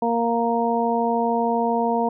harmonic tone, 233.1 Hz, A#3, in tune, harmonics 1 / 2 / 3 / 4, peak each -24 / -24 / -24 / -24 dBFS, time 0.02-2.09 s, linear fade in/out 5 ms, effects none

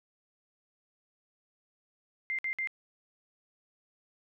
sine tone bursts, 2093 Hz, C7, in tune, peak -30 dBFS, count 3, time 2.3-2.673 s, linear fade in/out 0 ms, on 87 ms, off 56 ms, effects none

